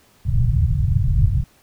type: low-pass noise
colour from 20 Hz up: white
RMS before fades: -17 dBFS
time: 0.25-1.44 s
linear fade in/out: 10 ms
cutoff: 140 Hz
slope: 48 dB/octave
effects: pink hiss -55 dBFS RMS until 1.62 s